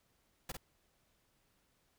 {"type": "noise with echo", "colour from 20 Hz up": "pink", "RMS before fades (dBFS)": -41, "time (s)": [0.49, 0.52], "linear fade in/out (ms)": 5, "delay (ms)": 50, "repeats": 1, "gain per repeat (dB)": -4, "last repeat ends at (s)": 0.57, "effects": ["pink hiss -75 dBFS RMS until 1.98 s"]}